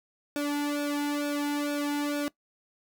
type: tone with flanger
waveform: sawtooth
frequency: 290.5 Hz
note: D4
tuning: 19 cents flat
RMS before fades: -29 dBFS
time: 0.36-2.28 s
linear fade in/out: 0 ms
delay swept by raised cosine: 0.99 to 1.64 ms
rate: 2.2 Hz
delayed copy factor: -0.95
effects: noise-tail reverb RT60 0.1 s tail -20 dB re dry